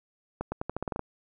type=accelerating click train; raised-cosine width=1 ms; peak=-17 dBFS; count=10; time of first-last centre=0.41-0.994 s; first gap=110 ms; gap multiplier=0.86; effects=none